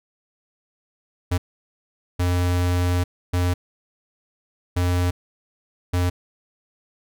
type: tone bursts at uneven times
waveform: square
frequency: 89 Hz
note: F2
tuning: 33 cents sharp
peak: -19 dBFS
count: 5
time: 1.31-1.38 / 2.19-3.04 / 3.33-3.54 / 4.76-5.11 / 5.93-6.1 s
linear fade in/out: 10 ms
effects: none